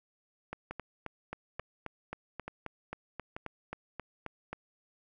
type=two click trains; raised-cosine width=0.5 ms; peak=-23 / -24 dBFS; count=16 / 4; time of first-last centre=0.53-4.53 / 0.71-3.365 s; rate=3.75 / 1.13 Hz; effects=none